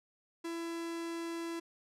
45% pulse tone, 334.6 Hz, E4, 26 cents sharp, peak -37 dBFS, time 0.44-1.6 s, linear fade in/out 10 ms, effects low-pass 11000 Hz 12 dB/octave

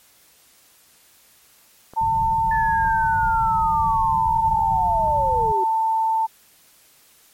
clicks, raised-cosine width 1 ms, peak -26 dBFS, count 4, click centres 1.936 / 2.851 / 4.59 / 5.077 s
sine tone with pitch glide, 897 to 891.3 Hz, A5 to A5, +33 to +22 cents, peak -17 dBFS, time 1.96-6.27 s, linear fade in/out 20 ms, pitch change -11 cents, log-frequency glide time 3.29-5.16 s
pink low-pass noise, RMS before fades -30 dBFS, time 2.01-5.52 s, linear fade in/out 5 ms, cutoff 190 Hz, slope 96 dB/octave
sine linear sweep, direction down, 1760 to 367.8 Hz, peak -24 dBFS, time 2.51-5.64 s, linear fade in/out 5 ms
effects white hiss -54 dBFS RMS until 7.33 s + MP3 64 kbps

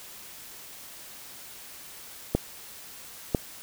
clicks, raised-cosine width 2 ms, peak -8 dBFS, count 2, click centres 2.35 / 3.348 s, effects white hiss -45 dBFS RMS until 3.62 s

